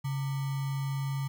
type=tone with sample-and-hold; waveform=sine; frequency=137.5 Hz; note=C#3; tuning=14 cents flat; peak=-29 dBFS; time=0.04-1.28 s; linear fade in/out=10 ms; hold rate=1050 Hz; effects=none